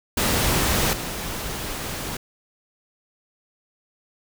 pink noise with level steps, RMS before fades -21 / -30 dBFS, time 0.17-2.17 s, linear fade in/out 5 ms, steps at 0.93 s, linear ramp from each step 2 ms, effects none

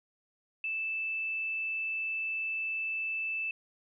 sine tone, 2637 Hz, E7, in tune, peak -31 dBFS, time 0.64-3.51 s, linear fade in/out 2 ms, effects none

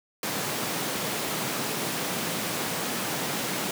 pink high-pass noise, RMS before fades -30 dBFS, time 0.23-3.71 s, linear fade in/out 2 ms, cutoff 140 Hz, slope 24 dB/octave, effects none

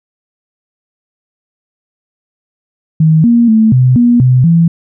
sine tone with pitch steps, 158.2 / 235.5 / 220.2 / 127.3 / 240 / 127.1 / 167.2 Hz, D#3 / A#3 / A3 / C3 / B3 / C3 / E3, +29 / +18 / +2 / -47 / -49 / -50 / +25 cents, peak -4 dBFS, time 3-4.68 s, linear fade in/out 5 ms, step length 240 ms, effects none

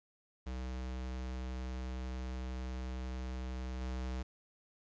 square tone with level steps, 63.5 Hz, B1, 49 cents sharp, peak -39 / -37 dBFS, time 0.46-4.23 s, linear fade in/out 10 ms, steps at 3.81 s, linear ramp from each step 2 ms, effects resampled to 16000 Hz + 11-bit

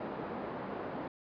pink band-pass noise, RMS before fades -40 dBFS, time 0-1.08 s, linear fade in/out 5 ms, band 230 to 990 Hz, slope 12 dB/octave, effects resampled to 11025 Hz

